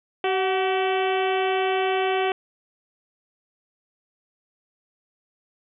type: harmonic tone with a mistuned harmonic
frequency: 381.6 Hz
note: G4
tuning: 47 cents flat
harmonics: 1 / 2 / 3 / 4 / 5 / 6 / 7 / 8 / 9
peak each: -23 / -25 / -33 / -34 / -35 / -34 / -34 / -35 / -42 dBFS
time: 0.24-2.32 s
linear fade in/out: 2 ms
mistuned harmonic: 2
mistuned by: -42 cents
effects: none